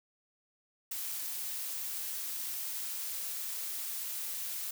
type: noise with ADSR envelope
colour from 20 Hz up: blue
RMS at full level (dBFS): -35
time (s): 0.91-4.71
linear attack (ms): 8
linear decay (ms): 8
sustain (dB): -3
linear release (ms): 6
effects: none